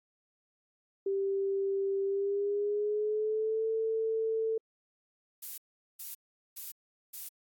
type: tone with pitch glide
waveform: sine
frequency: 392 to 445.1 Hz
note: G4 to A4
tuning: 0 to +20 cents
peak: -28 dBFS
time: 1.06-4.58 s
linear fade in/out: 5 ms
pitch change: +220 cents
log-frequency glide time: 2.04-3.67 s
type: noise bursts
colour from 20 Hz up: violet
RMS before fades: -40 dBFS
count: 4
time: 5.42-7.29 s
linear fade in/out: 10 ms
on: 160 ms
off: 410 ms
effects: AAC 64 kbps